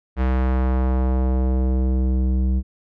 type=tone with low-pass filter sweep; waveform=square; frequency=64.3 Hz; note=C2; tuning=30 cents flat; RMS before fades=-19 dBFS; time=0.16-2.63 s; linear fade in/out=50 ms; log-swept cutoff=2000 to 210 Hz; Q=0.93; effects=none